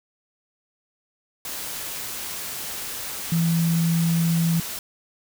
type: tone in noise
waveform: sine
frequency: 166.6 Hz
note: E3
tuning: 19 cents sharp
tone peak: -18 dBFS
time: 3.32-4.6 s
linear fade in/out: 2 ms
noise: white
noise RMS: -32 dBFS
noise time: 1.45-4.79 s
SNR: +11 dB
effects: none